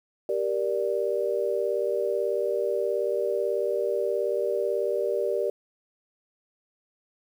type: chord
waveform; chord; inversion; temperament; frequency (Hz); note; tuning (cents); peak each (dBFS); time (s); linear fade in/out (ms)
sine; G minor; none; just; 392 / 470.4 / 588; G4 / Bb4 / D5; 0 / +16 / +2; -28; 0.29-5.5; 2
effects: 9-bit